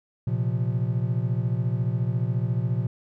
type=chord; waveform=triangle; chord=Bb suspended second; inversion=none; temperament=equal; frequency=116.54 / 130.81 / 174.61 Hz; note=Bb2 / C3 / F3; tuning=0 / 0 / 0 cents; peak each=-23 / -25 / -29 dBFS; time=0.27-2.87 s; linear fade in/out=5 ms; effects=none